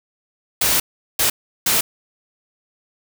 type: noise bursts at uneven times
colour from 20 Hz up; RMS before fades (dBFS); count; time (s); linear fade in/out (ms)
white; -17; 3; 0.61-0.8 / 1.19-1.3 / 1.66-1.81; 5
effects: none